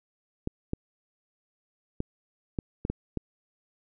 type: clicks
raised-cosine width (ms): 3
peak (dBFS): -16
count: 7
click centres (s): 0.474 / 0.734 / 2.004 / 2.588 / 2.851 / 2.9 / 3.173
effects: none